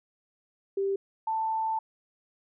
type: tone pair in turn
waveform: sine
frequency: 392.5 / 886 Hz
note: G4 / A5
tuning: +2 / +12 cents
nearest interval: octave + major second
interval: 1410 cents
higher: second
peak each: -25 / -26 dBFS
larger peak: first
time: 0.77-0.96 / 1.27-1.79 s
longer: second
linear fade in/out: 5 ms
effects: none